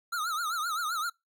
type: tone with vibrato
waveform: square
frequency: 1318.5 Hz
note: E6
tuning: in tune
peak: -30 dBFS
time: 0.12-1.1 s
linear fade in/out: 10 ms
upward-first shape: triangle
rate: 7.7 Hz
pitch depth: 170 cents each way
effects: noise-tail reverb RT60 0.2 s tail -26 dB re dry